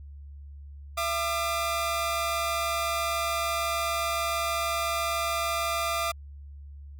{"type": "tone pair together", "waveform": "sawtooth", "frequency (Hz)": [673.5, 1200], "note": ["E5", "D6"], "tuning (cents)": [37, 37], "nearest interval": "minor seventh", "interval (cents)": 1000, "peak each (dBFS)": [-26, -25], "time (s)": [0.97, 6.12], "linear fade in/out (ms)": 10, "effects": ["added 71 Hz sine -41 dBFS peak until 6.99 s"]}